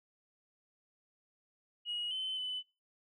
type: tone with pitch steps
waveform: sine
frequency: 2897 / 3057 / 3009 Hz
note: F#7 / G7 / F#7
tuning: -37 / -44 / +28 cents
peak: -34 dBFS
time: 1.85-2.63 s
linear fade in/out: 50 ms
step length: 260 ms
effects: noise-tail reverb RT60 0.3 s tail -20 dB re dry + tanh soft clip ceiling -31 dBFS